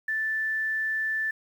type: tone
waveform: sine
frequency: 1760 Hz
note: A6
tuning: in tune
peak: -25 dBFS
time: 0.08-1.31 s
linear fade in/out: 5 ms
effects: 9-bit